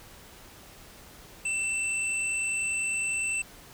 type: tone pair together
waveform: sine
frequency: 2670 / 8050 Hz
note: E7 / B8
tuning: +22 / +32 cents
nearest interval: octave + perfect fifth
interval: 1910 cents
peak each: -28 / -32 dBFS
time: 1.45-3.42 s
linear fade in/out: 5 ms
effects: pink hiss -50 dBFS RMS until 3.73 s